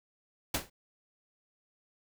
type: noise with exponential decay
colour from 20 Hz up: pink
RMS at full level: -26 dBFS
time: 0.54-0.7 s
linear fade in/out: 5 ms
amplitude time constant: 34 ms
effects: none